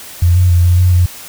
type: tone with pitch steps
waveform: sine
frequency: 86.7 / 90.7 / 86.9 / 88.3 / 90.6 / 89 Hz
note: F2 / F#2 / F2 / F2 / F#2 / F2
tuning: -12 / -34 / -8 / +20 / -36 / +33 cents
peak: -6 dBFS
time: 0.22-1.06 s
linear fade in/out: 5 ms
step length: 140 ms
effects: white hiss -32 dBFS RMS until 1.28 s